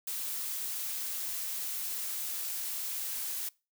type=noise; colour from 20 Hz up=blue; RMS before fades=-36 dBFS; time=0.07-3.49 s; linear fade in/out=5 ms; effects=noise-tail reverb RT60 0.3 s tail -24 dB re dry